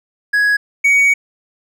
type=tone pair in turn; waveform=triangle; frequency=1668 / 2247 Hz; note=G#6 / C#7; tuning=+7 / +23 cents; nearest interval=perfect fourth; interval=516 cents; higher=second; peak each=-9 / -7 dBFS; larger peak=second; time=0.33-0.57 / 0.84-1.14 s; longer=second; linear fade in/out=10 ms; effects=none